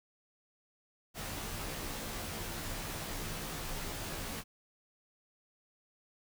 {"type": "noise with comb filter", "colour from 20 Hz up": "pink", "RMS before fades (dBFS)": -40, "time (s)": [1.14, 4.44], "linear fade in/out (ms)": 50, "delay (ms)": 16, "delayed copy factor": -0.85, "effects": []}